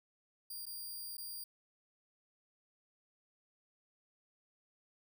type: tone with dropouts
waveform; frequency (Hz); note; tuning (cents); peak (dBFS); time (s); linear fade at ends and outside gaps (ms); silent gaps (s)
5% pulse; 4785; D8; +32; -36; 0.5-1.44; 5; 0.656-0.665 / 1.17-1.18
effects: none